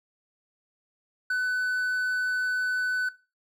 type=tone; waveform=triangle; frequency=1501 Hz; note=F#6; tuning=24 cents sharp; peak=-22 dBFS; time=1.3-3.09 s; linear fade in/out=5 ms; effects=noise-tail reverb RT60 0.3 s tail -19 dB re dry